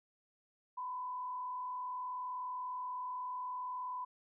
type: tone with frequency modulation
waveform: sine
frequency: 1002 Hz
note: B5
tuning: 25 cents sharp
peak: -38 dBFS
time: 0.77-4.05 s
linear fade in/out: 10 ms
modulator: 40.6 Hz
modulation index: 0.44
effects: none